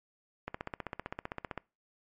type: click train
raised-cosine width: 0.5 ms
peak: -21 dBFS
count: 18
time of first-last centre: 0.48-1.577 s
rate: 15.5 Hz
effects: noise-tail reverb RT60 0.3 s tail -24 dB re dry + MP3 48 kbps